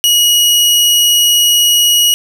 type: tone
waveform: sawtooth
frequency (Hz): 2904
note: F#7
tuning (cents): -33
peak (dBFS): -4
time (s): 0.04-2.14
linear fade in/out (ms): 0
effects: none